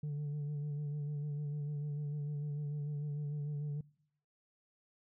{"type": "tone with vibrato", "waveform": "sine", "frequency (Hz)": 146.83, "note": "D3", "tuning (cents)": 0, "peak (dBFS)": -33, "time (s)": [0.03, 3.81], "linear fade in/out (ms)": 5, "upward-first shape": "sine", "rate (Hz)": 6.7, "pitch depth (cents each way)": 35, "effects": ["noise-tail reverb RT60 0.8 s tail -26 dB re dry", "tanh soft clip ceiling -35 dBFS"]}